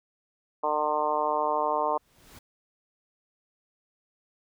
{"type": "harmonic tone", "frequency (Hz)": 151.1, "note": "D3", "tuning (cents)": 50, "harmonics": [2, 3, 4, 5, 6, 7, 8], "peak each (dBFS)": [-40, -33, -30, -32, -29, -29, -40], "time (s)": [0.63, 1.98], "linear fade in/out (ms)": 10}
{"type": "noise with exponential growth", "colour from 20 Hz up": "pink", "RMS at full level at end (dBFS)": -47, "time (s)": [1.74, 2.39], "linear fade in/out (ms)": 5, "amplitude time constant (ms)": 140}
{"effects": []}